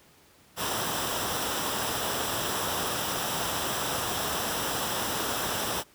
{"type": "noise with comb filter", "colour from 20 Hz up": "pink", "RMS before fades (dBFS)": -30, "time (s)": [0.56, 5.84], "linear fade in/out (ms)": 50, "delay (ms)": 0.45, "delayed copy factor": -0.55, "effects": ["pink hiss -58 dBFS RMS until 5.94 s", "high-pass 80 Hz 12 dB/octave"]}